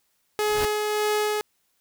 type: tone with tremolo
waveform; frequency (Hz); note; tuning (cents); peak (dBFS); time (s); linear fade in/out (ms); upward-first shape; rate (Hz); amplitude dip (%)
sawtooth; 422.2; G#4; +29; -17; 0.39-1.41; 0; sine; 1.7; 30
type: noise with exponential growth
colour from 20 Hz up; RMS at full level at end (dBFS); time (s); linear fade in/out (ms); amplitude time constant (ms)
pink; -25; 0.39-0.65; 1; 55
effects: white hiss -70 dBFS RMS until 1.8 s